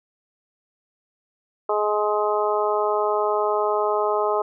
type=harmonic tone; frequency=210 Hz; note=G#3; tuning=19 cents sharp; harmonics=2 / 3 / 4 / 5 / 6; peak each=-23 / -25 / -26 / -27 / -28 dBFS; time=1.69-4.42 s; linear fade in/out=5 ms; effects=none